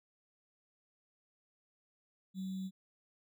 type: tone with sample-and-hold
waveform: sine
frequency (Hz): 189.5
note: F#3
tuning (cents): +42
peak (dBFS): -37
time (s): 2.34-2.71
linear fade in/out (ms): 50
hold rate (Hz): 3675
effects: none